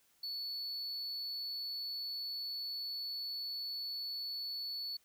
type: tone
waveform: triangle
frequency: 4435 Hz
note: C#8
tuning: in tune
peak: -37 dBFS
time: 0.23-4.97 s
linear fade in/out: 5 ms
effects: white hiss -71 dBFS RMS until 5.04 s